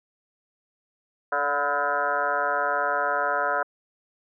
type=tone with frequency modulation; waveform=sine; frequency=1005 Hz; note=B5; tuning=30 cents sharp; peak=-21 dBFS; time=1.32-3.63 s; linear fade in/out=5 ms; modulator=142 Hz; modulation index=3.8; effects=high-pass 400 Hz 12 dB/octave